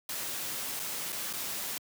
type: noise with dropouts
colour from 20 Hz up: white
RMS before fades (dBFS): -36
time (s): 0.09-1.78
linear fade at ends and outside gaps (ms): 2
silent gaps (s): 0.795-0.798 / 1.122-1.126 / 1.329-1.335
effects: high-pass 100 Hz 12 dB/octave